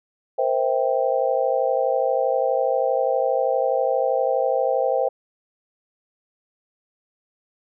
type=chord; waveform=sine; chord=C dominant seventh; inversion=third; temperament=just; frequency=470.9 / 523.3 / 654.1 / 784.9 Hz; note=Bb4 / C5 / E5 / G5; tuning=+18 / 0 / -14 / +2 cents; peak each=-26 / -21 / -25 / -25 dBFS; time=0.38-5.09 s; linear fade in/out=10 ms; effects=none